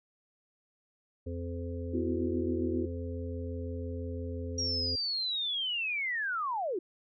harmonic tone, 85.9 Hz, F2, 28 cents flat, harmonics 1 / 3 / 5 / 6, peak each -36 / -41 / -43 / -44 dBFS, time 1.26-4.96 s, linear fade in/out 10 ms
sine chord, B suspended fourth, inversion none, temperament equal with one note detuned, 250.2 / 329.6 / 370 Hz, B3 / E4 / F#4, +23 / 0 / 0 cents, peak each -34 dBFS, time 1.93-2.86 s, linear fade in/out 10 ms
sine linear sweep, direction down, 5670 to 327 Hz, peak -30 dBFS, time 4.58-6.79 s, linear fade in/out 5 ms
effects none

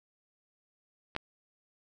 clicks, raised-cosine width 0.3 ms, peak -30 / -14 dBFS, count 2, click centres 1.151 / 1.164 s, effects none

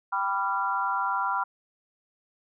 sine chord, G dominant seventh, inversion none, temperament equal with one note detuned, 784 / 987.8 / 1174.7 / 1377.7 Hz, G5 / B5 / D6 / F6, 0 / 0 / 0 / -24 cents, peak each -32 / -28 / -34 / -29 dBFS, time 0.12-1.44 s, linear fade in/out 10 ms, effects none

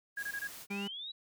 white noise, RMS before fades -48 dBFS, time 0.16-0.67 s, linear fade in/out 50 ms
sine tone bursts, 1646 Hz, G#6, 16 cents flat, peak -35 dBFS, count 4, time 0.17-0.474 s, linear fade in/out 5 ms, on 58 ms, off 24 ms
35% pulse tone, 200.3 Hz, G3, 38 cents sharp, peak -35 dBFS, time 0.7-0.88 s, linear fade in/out 10 ms
sine linear sweep, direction up, 2319 to 3951 Hz, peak -40 dBFS, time 0.7-1.12 s, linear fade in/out 10 ms
effects none

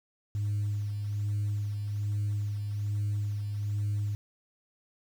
sine tone with tremolo, 103.3 Hz, G#2, 9 cents flat, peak -25 dBFS, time 0.35-4.15 s, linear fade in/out 0 ms, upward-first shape sine, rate 1.2 Hz, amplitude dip 45%, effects tanh soft clip ceiling -25 dBFS + 9-bit

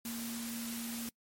sine tone in noise, 232.5 Hz, A#3, 4 cents flat, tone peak -39 dBFS, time 0.05-1.09 s, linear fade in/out 2 ms, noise white, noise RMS -43 dBFS, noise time 0.05-1.09 s, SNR +1 dB, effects noise-tail reverb RT60 0.1 s tail -26 dB re dry + MP3 64 kbps

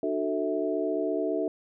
sine tone cluster, 300.4 / 369.5 / 443.9 / 650 Hz, D4 / F#4 / A4 / E5, +39 / -2 / +15 / -24 cents, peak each -31 dBFS, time 0.03-1.48 s, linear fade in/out 2 ms, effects none

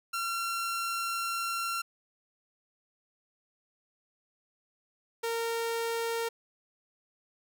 sawtooth tone pair in turn, 1366 / 460.7 Hz, F6 / A#4, -39 / -20 cents, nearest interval octave + perfect fifth, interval 1881 cents, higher first, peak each -27 / -26 dBFS, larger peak second, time 0.13-1.82 / 5.23-6.29 s, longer first, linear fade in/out 10 ms, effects none

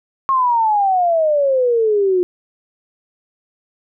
sine exponential sweep, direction down, 1089 to 354 Hz, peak -12 dBFS, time 0.29-2.23 s, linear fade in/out 0 ms, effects none

